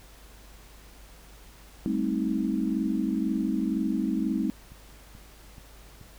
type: chord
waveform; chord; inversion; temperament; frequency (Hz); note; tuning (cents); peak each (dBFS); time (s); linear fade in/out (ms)
sine; A half-diminished seventh; third; just; 198 / 220 / 264 / 316.8; G3 / A3 / C4 / Eb4; +18 / 0 / +16 / +31; -30; 1.86-4.5; 0
type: click train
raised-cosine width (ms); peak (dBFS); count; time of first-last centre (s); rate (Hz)
5; -35; 4; 4.72-6.013; 2.32
effects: added 50 Hz sine -50 dBFS peak until 6.18 s + pink hiss -53 dBFS RMS until 6.18 s